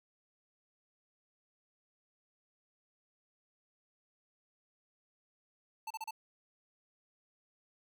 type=tone bursts; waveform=square; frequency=884 Hz; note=A5; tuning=8 cents sharp; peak=-39 dBFS; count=4; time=5.87-6.109 s; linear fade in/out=5 ms; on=35 ms; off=33 ms; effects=none